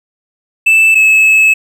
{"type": "tone pair in turn", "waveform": "triangle", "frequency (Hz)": [2639, 2594], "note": ["E7", "E7"], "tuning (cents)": [1, -28], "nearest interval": "unison", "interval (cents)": 29, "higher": "first", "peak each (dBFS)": -3, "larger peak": "neither", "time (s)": [[0.66, 0.95], [0.95, 1.54]], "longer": "second", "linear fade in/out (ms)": 10, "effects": []}